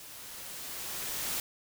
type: noise with level ramp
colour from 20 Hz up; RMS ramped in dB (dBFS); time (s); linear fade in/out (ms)
white; -48 to -33; 0-1.4; 2
effects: none